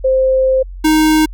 sine / square tone pair in turn, 523.3 / 311.2 Hz, C5 / D#4, 0 / 0 cents, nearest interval major sixth, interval 900 cents, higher first, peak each -9 / -9 dBFS, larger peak neither, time 0.04-0.63 / 0.84-1.26 s, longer first, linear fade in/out 10 ms, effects added 45 Hz sine -26 dBFS peak until 1.33 s

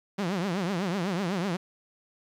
sawtooth tone with vibrato, 185 Hz, F#3, in tune, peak -23 dBFS, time 0.18-1.57 s, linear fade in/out 10 ms, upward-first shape triangle, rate 8 Hz, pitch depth 230 cents each way, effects low-pass 6000 Hz 12 dB/octave + 10-bit

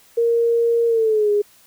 sine tone with pitch glide, 466.2 to 412.9 Hz, A#4 to G#4, 0 to -10 cents, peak -14 dBFS, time 0.17-1.42 s, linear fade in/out 10 ms, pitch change -210 cents, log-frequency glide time 0.87-1.31 s, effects white hiss -52 dBFS RMS until 1.66 s

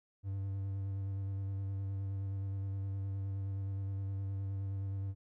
triangle tone with vibrato, 97.7 Hz, G2, 5 cents flat, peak -33 dBFS, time 0.23-5.15 s, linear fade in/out 50 ms, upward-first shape square, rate 9.6 Hz, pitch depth 15 cents each way, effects none

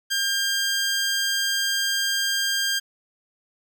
15% pulse tone, 1600 Hz, G6, 35 cents sharp, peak -15 dBFS, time 0.1-2.8 s, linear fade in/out 20 ms, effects none

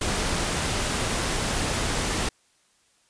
pink noise, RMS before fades -26 dBFS, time 0.01-2.29 s, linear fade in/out 5 ms, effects white hiss -64 dBFS RMS until 3.09 s + resampled to 22050 Hz

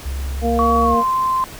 sine tone, 67.4 Hz, C#2, 48 cents flat, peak -21 dBFS, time 0.05-0.95 s, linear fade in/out 10 ms
harmonic tone, 233.1 Hz, A#3, in tune, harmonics 1 / 2 / 3, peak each -20 / -20 / -20 dBFS, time 0.41-1.04 s, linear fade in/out 50 ms
sine tone with pitch glide, 1129 to 1041.3 Hz, C#6 to C6, +31 to -9 cents, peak -15 dBFS, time 0.59-1.44 s, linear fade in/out 0 ms, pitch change -140 cents, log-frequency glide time 0.83-1 s
effects pink hiss -36 dBFS RMS until 1.59 s

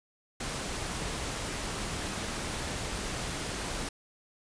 pink noise, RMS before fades -35 dBFS, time 0.4-3.89 s, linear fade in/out 5 ms, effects resampled to 22050 Hz

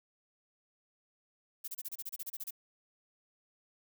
violet noise bursts, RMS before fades -40 dBFS, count 13, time 1.64-2.508 s, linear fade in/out 10 ms, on 40 ms, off 29 ms, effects none

